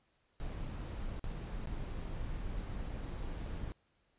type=noise with dropouts; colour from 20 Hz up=brown; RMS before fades=-40 dBFS; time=0.4-3.72 s; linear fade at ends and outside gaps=0 ms; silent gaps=1.194-1.242 / 1.658-1.673 s; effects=pink hiss -75 dBFS RMS until 4.18 s + resampled to 8000 Hz